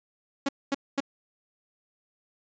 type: tone bursts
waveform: sawtooth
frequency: 277.2 Hz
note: C#4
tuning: in tune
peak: -20 dBFS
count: 3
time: 0.46-1.004 s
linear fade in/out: 5 ms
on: 28 ms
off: 230 ms
effects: resampled to 16000 Hz